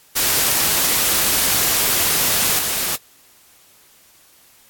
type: noise with level steps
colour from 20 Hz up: white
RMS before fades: -17 / -21 dBFS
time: 0.15-2.97 s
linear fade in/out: 20 ms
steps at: 2.59 s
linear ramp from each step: 2 ms
effects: white hiss -51 dBFS RMS until 4.69 s + AAC 64 kbps